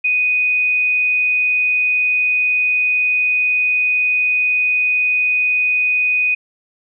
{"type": "tone", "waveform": "sine", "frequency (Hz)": 2489, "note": "D#7", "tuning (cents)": 0, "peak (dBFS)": -13, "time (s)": [0.04, 6.35], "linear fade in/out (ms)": 10, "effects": []}